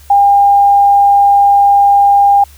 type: tone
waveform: sine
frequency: 804 Hz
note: G5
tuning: 44 cents sharp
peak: -4 dBFS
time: 0.1-2.44 s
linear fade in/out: 5 ms
effects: added 71 Hz sine -37 dBFS peak until 2.57 s + white hiss -43 dBFS RMS until 2.57 s

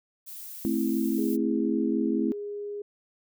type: noise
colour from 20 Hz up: violet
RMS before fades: -41 dBFS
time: 0.26-1.37 s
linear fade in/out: 20 ms
type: chord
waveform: sine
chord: A minor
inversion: none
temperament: just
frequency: 220 / 264 / 330 Hz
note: A3 / C4 / E4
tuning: 0 / +16 / +2 cents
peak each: -28 / -28 / -28 dBFS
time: 0.65-2.32 s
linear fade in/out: 0 ms
type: tone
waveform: sine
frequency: 410.6 Hz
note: G#4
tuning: 20 cents flat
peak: -32 dBFS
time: 1.18-2.82 s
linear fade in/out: 5 ms
effects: none

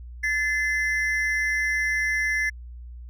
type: ring-modulated tone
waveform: triangle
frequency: 1898 Hz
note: A#6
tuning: 31 cents sharp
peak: -17 dBFS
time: 0.23-2.5 s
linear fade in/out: 10 ms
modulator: 159 Hz
effects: added 60 Hz sine -37 dBFS peak until 3.09 s

